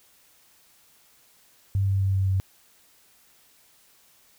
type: tone with pitch steps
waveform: sine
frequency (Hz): 98 / 97.32 / 96.65 / 95.98 / 95.32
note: G2 / G2 / G2 / G2 / G2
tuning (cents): 0 / -12 / -24 / -36 / -48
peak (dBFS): -20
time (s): 1.75-2.4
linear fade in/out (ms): 0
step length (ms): 130
effects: white hiss -59 dBFS RMS until 4.38 s